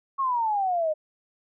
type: exponential sweep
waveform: sine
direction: down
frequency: 1108.7 to 605 Hz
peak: -22 dBFS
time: 0.18-0.94 s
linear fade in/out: 20 ms
effects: none